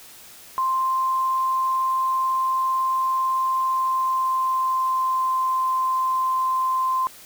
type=tone with pitch glide; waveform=sine; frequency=1047 to 1039.8 Hz; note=C6 to C6; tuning=+1 to -11 cents; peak=-19 dBFS; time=0.58-7.07 s; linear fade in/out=0 ms; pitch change=-12 cents; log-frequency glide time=3.42-5.3 s; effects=white hiss -45 dBFS RMS until 7.25 s